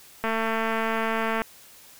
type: click train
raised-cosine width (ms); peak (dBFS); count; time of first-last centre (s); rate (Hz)
0.5; -12; 265; 0.24-1.419; 224
effects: white hiss -50 dBFS RMS until 1.99 s